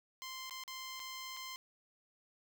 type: tone with dropouts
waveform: 10% pulse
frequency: 1044 Hz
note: C6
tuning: 4 cents flat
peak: -35 dBFS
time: 0.22-1.56 s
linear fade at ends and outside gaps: 0 ms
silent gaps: 0.496-0.509 / 0.637-0.678 / 0.995-1 / 1.366-1.37 s
effects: 11-bit